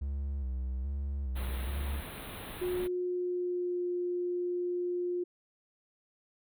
triangle tone with vibrato, 66.8 Hz, C2, 36 cents sharp, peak -30 dBFS, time 0.01-2.01 s, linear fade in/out 10 ms, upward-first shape square, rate 1.2 Hz, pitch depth 72 cents each way
pink band-stop noise, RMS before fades -43 dBFS, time 1.35-2.88 s, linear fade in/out 20 ms, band 4000 to 9200 Hz, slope 96 dB/octave
sine tone with pitch glide, 361 to 354.8 Hz, F#4 to F4, -43 to +27 cents, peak -30 dBFS, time 2.61-5.24 s, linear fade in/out 10 ms, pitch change -30 cents, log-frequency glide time 2.77-3.86 s
effects none

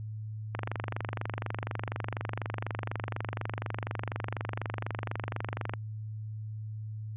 click train, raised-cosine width 0.5 ms, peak -18 dBFS, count 126, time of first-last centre 0.55-5.737 s, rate 24.1 Hz, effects added 108 Hz sine -36 dBFS peak until 7.16 s + resampled to 8000 Hz

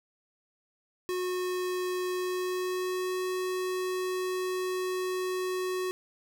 square tone with pitch glide, 364.4 to 369.1 Hz, F#4 to F#4, -26 to -4 cents, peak -30 dBFS, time 1.09-5.91 s, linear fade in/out 0 ms, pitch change +22 cents, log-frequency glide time 2.12-3.24 s, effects none

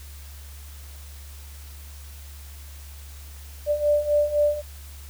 sine beating tone pair, 587.3 / 591.2 Hz, D5 / D5, 0 / +11 cents, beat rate 3.9 Hz, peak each -24 / -20 dBFS, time 3.66-4.62 s, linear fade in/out 50 ms, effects added 71 Hz sine -39 dBFS peak until 5.09 s + white hiss -48 dBFS RMS until 5.09 s

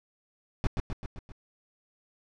brown noise with echo, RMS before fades -24 dBFS, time 0.64-0.67 s, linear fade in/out 0 ms, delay 130 ms, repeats 5, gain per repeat -4 dB, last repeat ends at 1.32 s, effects low-pass 5000 Hz 12 dB/octave

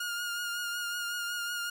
sawtooth tone with vibrato, 1422 Hz, F6, 31 cents sharp, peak -29 dBFS, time 0-1.7 s, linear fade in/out 5 ms, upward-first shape triangle, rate 5.4 Hz, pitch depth 31 cents each way, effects none

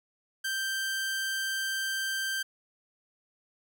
sawtooth tone, 1568 Hz, G6, in tune, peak -26 dBFS, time 0.44-2.43 s, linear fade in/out 10 ms, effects none

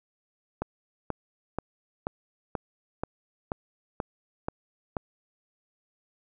click train, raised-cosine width 1 ms, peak -15 dBFS, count 10, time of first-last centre 0.62-4.968 s, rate 2.07 Hz, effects none

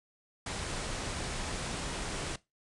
pink low-pass noise, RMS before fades -37 dBFS, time 0.46-2.36 s, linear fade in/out 5 ms, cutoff 9900 Hz, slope 96 dB/octave, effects noise-tail reverb RT60 0.2 s tail -19 dB re dry

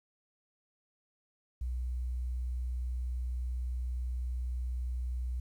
sine tone, 61.74 Hz, B1, in tune, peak -32 dBFS, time 1.61-5.4 s, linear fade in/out 5 ms, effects 11-bit

